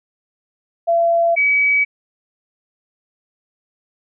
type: tone pair in turn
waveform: sine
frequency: 677 / 2277 Hz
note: E5 / C#7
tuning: +46 / +46 cents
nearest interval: octave + major sixth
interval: 2100 cents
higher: second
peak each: -12 dBFS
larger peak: neither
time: 0.87-1.36 / 1.36-1.85 s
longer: neither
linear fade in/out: 20 ms
effects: none